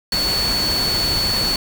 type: tone in noise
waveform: sine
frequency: 4435 Hz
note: C#8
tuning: in tune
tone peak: -18 dBFS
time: 0.12-1.56 s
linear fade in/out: 2 ms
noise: pink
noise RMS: -24 dBFS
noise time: 0.12-1.56 s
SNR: +3 dB
effects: none